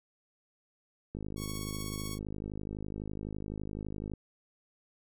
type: click train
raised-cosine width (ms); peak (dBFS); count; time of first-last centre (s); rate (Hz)
3; -26; 156; 1.15-4.137; 51.9
type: tone with tremolo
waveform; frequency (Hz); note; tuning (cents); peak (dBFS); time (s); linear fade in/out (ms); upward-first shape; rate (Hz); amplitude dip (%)
5% pulse; 1108.7; C#6; 0; -27; 1.36-2.19; 50; triangle; 16; 50
effects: none